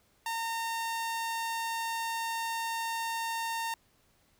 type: tone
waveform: sawtooth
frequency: 914 Hz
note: A#5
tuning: 34 cents flat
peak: -28 dBFS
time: 0.26-3.74 s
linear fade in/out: 2 ms
effects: pink hiss -68 dBFS RMS until 4.39 s